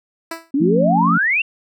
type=tone with exponential decay; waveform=10% pulse; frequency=329.6 Hz; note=E4; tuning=in tune; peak=-14 dBFS; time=0.31-0.51 s; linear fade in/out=5 ms; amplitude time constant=42 ms
type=exponential sweep; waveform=sine; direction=up; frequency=261.6 to 2794 Hz; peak=-14 dBFS; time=0.54-1.42 s; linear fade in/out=5 ms
type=chord; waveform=sine; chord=F augmented; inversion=none; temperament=equal with one note detuned; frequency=174.61 / 223.5 / 277.2 Hz; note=F3 / A3 / C#4; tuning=0 / +27 / 0 cents; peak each=-17 / -20 / -22 dBFS; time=0.6-1.18 s; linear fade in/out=10 ms
effects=none